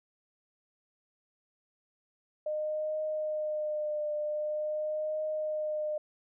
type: tone with vibrato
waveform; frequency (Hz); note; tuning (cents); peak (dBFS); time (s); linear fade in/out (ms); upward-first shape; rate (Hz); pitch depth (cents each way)
sine; 609; D#5; -37; -30; 2.46-5.98; 5; triangle; 0.45; 29
effects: none